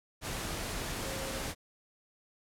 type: tone in noise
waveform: sine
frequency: 537 Hz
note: C5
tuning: 45 cents sharp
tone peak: -42 dBFS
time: 0.99-1.42 s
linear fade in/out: 50 ms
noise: pink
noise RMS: -37 dBFS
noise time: 0.21-1.55 s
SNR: -8 dB
effects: low-pass 12000 Hz 12 dB/octave